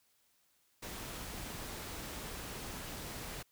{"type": "noise", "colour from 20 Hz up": "pink", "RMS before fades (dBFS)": -44, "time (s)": [0.82, 3.43], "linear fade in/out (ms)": 10, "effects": ["white hiss -73 dBFS RMS until 3.51 s"]}